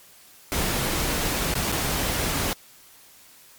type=noise with dropouts; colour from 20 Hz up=pink; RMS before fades=-25 dBFS; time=0.52-2.53 s; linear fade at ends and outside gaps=0 ms; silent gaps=1.539-1.553 / 1.718-1.724 s; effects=white hiss -51 dBFS RMS until 3.58 s + MP3 96 kbps